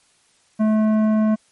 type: tone with tanh clipping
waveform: sine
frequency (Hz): 216.3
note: A3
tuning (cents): -29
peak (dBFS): -16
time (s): 0.59-1.36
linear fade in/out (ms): 20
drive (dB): 12
effects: white hiss -59 dBFS RMS until 1.51 s + MP3 48 kbps